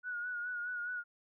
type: tone with vibrato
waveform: sine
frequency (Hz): 1455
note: F#6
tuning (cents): -29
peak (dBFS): -36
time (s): 0.03-1.04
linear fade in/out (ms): 50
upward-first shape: sine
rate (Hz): 4.8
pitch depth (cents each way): 41
effects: none